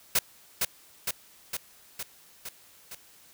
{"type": "noise with echo", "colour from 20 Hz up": "white", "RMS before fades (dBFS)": -23, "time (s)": [0.15, 0.19], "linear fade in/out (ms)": 5, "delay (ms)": 460, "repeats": 6, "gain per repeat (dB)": -3, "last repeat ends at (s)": 2.95, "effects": ["white hiss -56 dBFS RMS until 3.33 s"]}